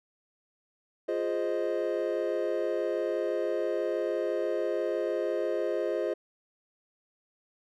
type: chord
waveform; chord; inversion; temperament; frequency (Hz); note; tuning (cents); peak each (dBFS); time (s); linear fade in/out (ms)
triangle; F minor seventh; none; equal; 349.2 / 415.3 / 523.3 / 622.3; F4 / Ab4 / C5 / Eb5; 0 / 0 / 0 / 0; -31; 1.08-6.14; 10
effects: none